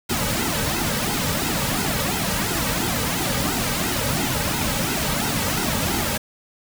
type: noise with flanger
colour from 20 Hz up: pink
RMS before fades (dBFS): -23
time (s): 0.09-6.18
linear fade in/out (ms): 10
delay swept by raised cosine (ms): 1.7 to 2.9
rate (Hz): 2.9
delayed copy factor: -0.75
effects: none